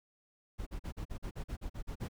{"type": "noise bursts", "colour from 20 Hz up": "brown", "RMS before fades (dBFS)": -39, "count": 12, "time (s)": [0.58, 2.085], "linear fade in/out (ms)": 20, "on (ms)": 86, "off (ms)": 43, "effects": []}